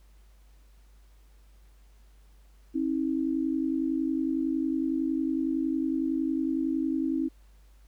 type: tone pair together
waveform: sine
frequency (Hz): 269.2 / 320.1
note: C4 / D#4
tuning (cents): +49 / +49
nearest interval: minor third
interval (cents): 300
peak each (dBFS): -28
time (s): 2.74-7.29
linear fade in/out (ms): 20
effects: added 50 Hz sine -53 dBFS peak until 7.87 s + pink hiss -67 dBFS RMS until 7.87 s